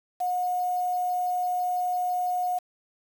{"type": "tone with quantisation", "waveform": "sine", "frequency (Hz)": 723, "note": "F#5", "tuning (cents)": -40, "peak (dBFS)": -24, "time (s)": [0.2, 2.59], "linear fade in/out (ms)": 10, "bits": 7, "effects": []}